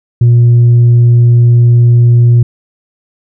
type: tone with tanh clipping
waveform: sine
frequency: 119.5 Hz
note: A#2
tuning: 43 cents sharp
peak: -3 dBFS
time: 0.21-2.43 s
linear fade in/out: 5 ms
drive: 1 dB
effects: none